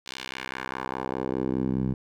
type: tone with band-pass filter sweep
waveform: 10% pulse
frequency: 65 Hz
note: C2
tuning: 11 cents flat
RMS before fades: -30 dBFS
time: 0.06-1.94 s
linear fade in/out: 5 ms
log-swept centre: 4200 to 150 Hz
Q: 1.3
effects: none

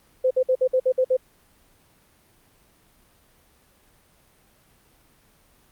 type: tone bursts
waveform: sine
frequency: 514 Hz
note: C5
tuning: 31 cents flat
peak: -16 dBFS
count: 8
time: 0.24-1.169 s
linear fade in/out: 10 ms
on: 68 ms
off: 55 ms
effects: pink hiss -59 dBFS RMS until 5.71 s + Opus 32 kbps

